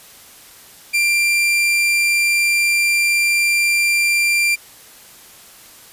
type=tone; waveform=40% pulse; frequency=2373 Hz; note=D7; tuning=17 cents sharp; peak=-13 dBFS; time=0.93-4.56 s; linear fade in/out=20 ms; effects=white hiss -43 dBFS RMS until 5.92 s + resampled to 32000 Hz